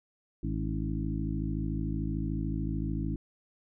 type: harmonic tone with a mistuned harmonic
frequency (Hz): 53.5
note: A1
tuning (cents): -48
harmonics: 1 / 2 / 3 / 4 / 5 / 6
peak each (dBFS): -34 / -37 / -35 / -39 / -38 / -39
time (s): 0.43-3.16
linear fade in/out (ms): 5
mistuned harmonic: 5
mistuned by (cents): +51
effects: none